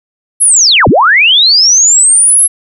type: linear two-way sweep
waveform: sine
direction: down then up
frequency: 11175 to 65.41 to 11175 Hz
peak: -3 dBFS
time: 0.4-2.48 s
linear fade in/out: 20 ms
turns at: 0.88 s
effects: none